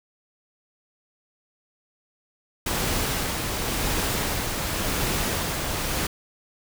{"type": "noise with tremolo", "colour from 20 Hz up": "pink", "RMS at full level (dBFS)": -25, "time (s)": [2.66, 6.07], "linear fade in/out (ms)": 5, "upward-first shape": "sine", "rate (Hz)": 0.92, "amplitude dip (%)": 30, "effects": []}